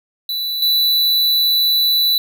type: tone pair in turn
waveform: square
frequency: 3969 / 3969 Hz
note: B7 / B7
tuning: +8 / +8 cents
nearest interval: unison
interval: 0 cents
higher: neither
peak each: -20 / -13 dBFS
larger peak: second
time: 0.29-0.62 / 0.62-2.18 s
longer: second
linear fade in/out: 2 ms
effects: none